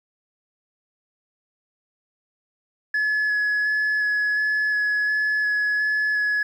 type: tone with vibrato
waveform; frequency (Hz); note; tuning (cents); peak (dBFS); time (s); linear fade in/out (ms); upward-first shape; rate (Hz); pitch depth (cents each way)
sine; 1700; G#6; +40; -17; 2.94-6.43; 5; square; 1.4; 9
effects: tanh soft clip ceiling -18 dBFS + 9-bit